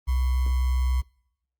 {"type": "tone with sample-and-hold", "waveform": "sine", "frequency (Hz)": 63.5, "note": "B1", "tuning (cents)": 49, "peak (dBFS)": -20, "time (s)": [0.07, 1.02], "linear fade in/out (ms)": 20, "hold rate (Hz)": 1050, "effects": ["noise-tail reverb RT60 0.8 s tail -26 dB re dry", "Opus 32 kbps"]}